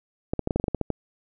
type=clicks; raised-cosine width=2 ms; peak=-11 dBFS; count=11; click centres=0.335 / 0.393 / 0.474 / 0.508 / 0.56 / 0.599 / 0.641 / 0.682 / 0.747 / 0.813 / 0.903 s; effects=none